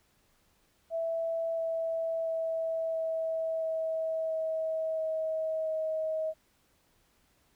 sine tone with pitch steps, 659.3 / 655.5 / 651.7 / 648 / 644.2 / 640.5 / 636.8 / 633.2 Hz, E5 / E5 / E5 / E5 / E5 / E5 / D#5 / D#5, 0 / -10 / -20 / -30 / -40 / -50 / +40 / +30 cents, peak -29 dBFS, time 0.9-6.34 s, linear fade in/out 50 ms, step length 680 ms, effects pink hiss -69 dBFS RMS until 7.55 s

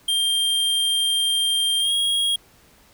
square tone with pitch glide, 3186 to 3281 Hz, G7 to G#7, +27 to -22 cents, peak -19 dBFS, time 0.08-2.36 s, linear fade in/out 5 ms, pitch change +51 cents, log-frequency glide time 1.8-1.93 s, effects pink hiss -54 dBFS RMS until 2.93 s

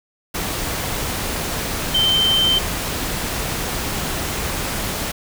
sine tone in noise, 3108 Hz, G7, 16 cents flat, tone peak -14 dBFS, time 1.94-2.59 s, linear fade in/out 10 ms, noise pink, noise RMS -24 dBFS, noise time 0.34-5.12 s, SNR +7 dB, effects none

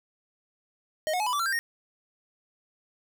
square tone with pitch steps, 622.3 / 727.3 / 850.1 / 993.6 / 1161.3 / 1357.2 / 1586.3 / 1854.1 Hz, D#5 / F#5 / G#5 / B5 / D6 / F6 / G6 / A#6, 0 / -30 / +40 / +10 / -20 / -50 / +20 / -10 cents, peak -26 dBFS, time 1.07-1.59 s, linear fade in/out 0 ms, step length 65 ms, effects none

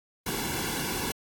pink noise with comb filter, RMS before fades -31 dBFS, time 0.26-1.12 s, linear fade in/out 5 ms, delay 1.6 ms, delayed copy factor -0.75, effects AAC 64 kbps

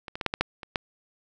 clicks, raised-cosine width 0.3 ms, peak -21 / -18 / -15 / -7 / -11 / -6 / -22 / -9 dBFS, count 8, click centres 0.082 / 0.155 / 0.212 / 0.263 / 0.339 / 0.41 / 0.632 / 0.758 s, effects none

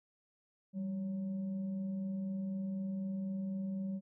sine tone with frequency modulation, 194 Hz, G3, 18 cents flat, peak -35 dBFS, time 0.73-4.01 s, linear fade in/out 50 ms, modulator 364 Hz, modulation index 0.27, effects none

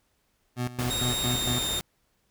25% pulse tone with tremolo, 123.47 Hz, B2, in tune, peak -23 dBFS, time 0.56-1.68 s, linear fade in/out 50 ms, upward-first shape square, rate 4.4 Hz, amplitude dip 80%
pink noise, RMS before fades -34 dBFS, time 0.79-1.81 s, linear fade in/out 0 ms
sawtooth tone with pitch glide, 3729 to 3667 Hz, A#7 to A#7, 0 to -29 cents, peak -25 dBFS, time 0.9-1.8 s, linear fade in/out 10 ms, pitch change -29 cents, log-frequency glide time 1.11-1.53 s
effects pink hiss -71 dBFS RMS until 2.3 s

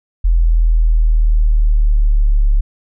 sine exponential sweep, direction down, 41.95 to 35.45 Hz, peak -8 dBFS, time 0.24-2.61 s, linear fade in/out 10 ms, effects none

